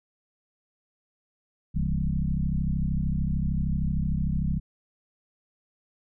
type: tone with frequency modulation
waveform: sine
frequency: 103.5 Hz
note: G#2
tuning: 5 cents flat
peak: -23 dBFS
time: 1.74-4.6 s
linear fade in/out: 20 ms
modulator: 33.2 Hz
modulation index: 2.9
effects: none